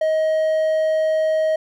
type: tone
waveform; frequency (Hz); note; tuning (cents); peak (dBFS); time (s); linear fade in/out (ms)
triangle; 630; D#5; +21; -14; 0.01-1.56; 5
effects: none